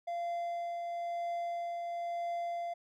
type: tone with tremolo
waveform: triangle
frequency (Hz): 689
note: F5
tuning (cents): -24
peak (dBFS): -31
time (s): 0.07-2.74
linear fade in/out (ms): 10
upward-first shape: triangle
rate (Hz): 1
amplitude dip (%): 30
effects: none